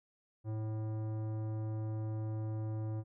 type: tone with tanh clipping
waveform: sine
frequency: 109.1 Hz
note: A2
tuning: 14 cents flat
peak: -37 dBFS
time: 0.44-3.04 s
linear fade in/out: 50 ms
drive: 15 dB
effects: none